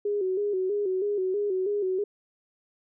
sine tone with vibrato, 392 Hz, G4, in tune, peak -24 dBFS, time 0.05-2.04 s, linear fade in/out 5 ms, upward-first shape square, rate 3.1 Hz, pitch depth 83 cents each way, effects none

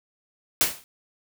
white noise with exponential decay, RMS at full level -17 dBFS, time 0.61-0.84 s, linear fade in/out 0 ms, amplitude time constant 50 ms, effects none

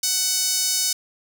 sawtooth tone with high-pass filter, 745 Hz, F#5, 12 cents sharp, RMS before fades -22 dBFS, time 0.03-0.93 s, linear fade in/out 5 ms, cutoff 5500 Hz, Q 1.9, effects none

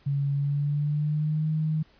sine tone with pitch glide, 140.6 to 156.01 Hz, C#3 to D#3, +25 to +5 cents, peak -23 dBFS, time 0.06-1.83 s, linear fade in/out 10 ms, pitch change +180 cents, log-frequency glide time 0.33-1.49 s, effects pink hiss -60 dBFS RMS until 1.99 s + resampled to 11025 Hz

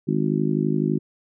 harmonic tone, 51.91 Hz, G#1, in tune, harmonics 3 / 4 / 5 / 6 / 7, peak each -24 / -25 / -26 / -27 / -27 dBFS, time 0.07-0.99 s, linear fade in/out 20 ms, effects none

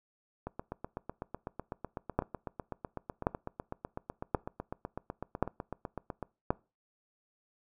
two click trains, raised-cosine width 1 ms, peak -23 / -12 dBFS, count 47 / 5, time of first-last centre 0.47-6.227 / 2.19-6.505 s, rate 7.99 / 0.927 Hz, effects noise-tail reverb RT60 0.3 s tail -23 dB re dry

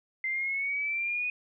sine exponential sweep, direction up, 2074 to 2489 Hz, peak -28 dBFS, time 0.24-1.3 s, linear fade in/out 2 ms, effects none

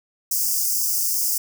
white high-pass noise, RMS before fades -22 dBFS, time 0.31-1.38 s, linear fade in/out 5 ms, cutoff 4900 Hz, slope 96 dB/octave, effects none

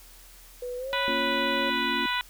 sine tone with pitch glide, 493.9 to 551.2 Hz, B4 to C#5, 0 to -10 cents, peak -31 dBFS, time 0.62-1.7 s, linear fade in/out 5 ms, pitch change +190 cents, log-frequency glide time 0.77-0.92 s
harmonic tone, 493.2 Hz, B4, 2 cents flat, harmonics 2 / 3 / 4 / 5 / 6 / 7 / 8, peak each -30 / -32 / -33 / -34 / -35 / -35 / -36 dBFS, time 0.93-2.21 s, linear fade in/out 0 ms
sine chord, Bb minor, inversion none, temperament equal, 233.1 / 277.2 / 349.2 Hz, Bb3 / Db4 / F4, 0 / 0 / 0 cents, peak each -34 dBFS, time 1.08-2.06 s, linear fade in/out 0 ms
effects added 40 Hz sine -51 dBFS peak until 2.29 s + white hiss -52 dBFS RMS until 2.29 s

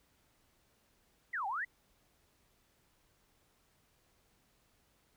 sine exponential two-way sweep, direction down then up, 2093 to 749 to 2072 Hz, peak -34 dBFS, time 1.33-1.65 s, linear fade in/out 10 ms, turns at 1.47 s, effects pink hiss -72 dBFS RMS until 5.16 s

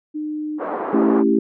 sine tone, 304 Hz, D#4, 40 cents flat, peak -23 dBFS, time 0.14-0.6 s, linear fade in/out 20 ms
pink band-pass noise, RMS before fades -25 dBFS, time 0.58-1.24 s, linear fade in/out 50 ms, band 320 to 1200 Hz, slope 24 dB/octave
sine chord, A dominant seventh, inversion none, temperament equal with one note detuned, 220 / 277.2 / 329.6 / 393.6 Hz, A3 / C#4 / E4 / G4, 0 / 0 / 0 / +7 cents, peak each -19 dBFS, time 0.93-1.39 s, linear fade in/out 5 ms
effects none

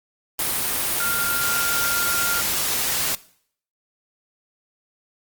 sine tone in noise, 1396.9 Hz, F6, in tune, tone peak -24 dBFS, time 1-2.41 s, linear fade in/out 2 ms, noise white, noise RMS -23 dBFS, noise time 0.39-3.15 s, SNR -4 dB, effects noise-tail reverb RT60 0.6 s tail -20 dB re dry + Opus 32 kbps

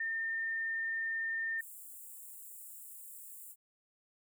sine tone, 1811 Hz, A6, 49 cents sharp, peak -33 dBFS, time 0-1.61 s, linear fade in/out 5 ms
white high-pass noise, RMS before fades -50 dBFS, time 1.58-3.56 s, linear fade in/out 50 ms, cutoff 7300 Hz, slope 96 dB/octave
effects none

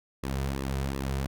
sawtooth tone with flanger, 67.6 Hz, C#2, 43 cents flat, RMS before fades -31 dBFS, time 0.23-1.27 s, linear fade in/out 5 ms, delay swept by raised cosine 1.3 to 3.7 ms, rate 2.7 Hz, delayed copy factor -0.7, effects none

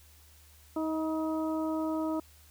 harmonic tone with a mistuned harmonic, 316 Hz, D#4, 27 cents sharp, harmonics 1 / 2 / 3 / 4, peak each -30 / -36 / -40 / -42 dBFS, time 0.76-2.2 s, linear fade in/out 5 ms, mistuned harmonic 3, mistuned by +18 cents, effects added 75 Hz sine -57 dBFS peak until 2.5 s + white hiss -60 dBFS RMS until 2.5 s

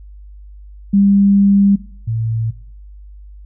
sine tone pair in turn, 199.3 / 112.57 Hz, G3 / A2, +29 / +40 cents, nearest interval minor seventh, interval 989 cents, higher first, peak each -8 / -16 dBFS, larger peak first, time 0.93-1.76 / 2.07-2.51 s, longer first, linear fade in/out 10 ms, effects noise-tail reverb RT60 0.5 s tail -18 dB re dry + added 50 Hz sine -34 dBFS peak until 3.45 s

